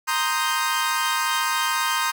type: chord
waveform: sawtooth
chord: C minor seventh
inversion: third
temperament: equal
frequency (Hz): 932.3 / 1046.5 / 1244.5 / 1568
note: Bb5 / C6 / Eb6 / G6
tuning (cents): 0 / 0 / 0 / 0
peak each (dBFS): -23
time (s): 0.07-2.12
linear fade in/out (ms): 20
effects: none